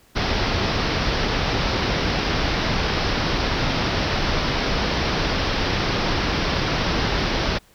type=low-pass noise; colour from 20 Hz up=pink; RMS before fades=-22 dBFS; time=0.15-7.59 s; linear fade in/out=20 ms; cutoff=5600 Hz; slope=96 dB/octave; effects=pink hiss -55 dBFS RMS until 7.74 s